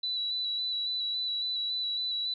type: tone with vibrato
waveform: sine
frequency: 3951 Hz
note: B7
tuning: in tune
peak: -29 dBFS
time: 0.03-2.34 s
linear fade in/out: 5 ms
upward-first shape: square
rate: 3.6 Hz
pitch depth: 16 cents each way
effects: none